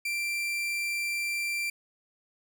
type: tone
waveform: 40% pulse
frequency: 2357 Hz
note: D7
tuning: 6 cents sharp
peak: -28 dBFS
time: 0.05-1.7 s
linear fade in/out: 5 ms
effects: none